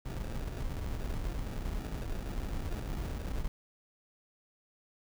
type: noise with sample-and-hold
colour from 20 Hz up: brown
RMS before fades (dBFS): -36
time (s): 0.05-3.48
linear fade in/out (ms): 5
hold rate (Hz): 1050
effects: none